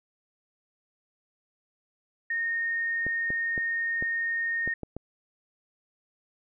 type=tone; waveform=sine; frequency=1844 Hz; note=A#6; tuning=19 cents flat; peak=-26 dBFS; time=2.3-4.74 s; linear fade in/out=5 ms
type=clicks; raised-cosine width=2 ms; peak=-22 dBFS; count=7; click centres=3.066 / 3.304 / 3.578 / 4.025 / 4.676 / 4.833 / 4.966 s
effects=none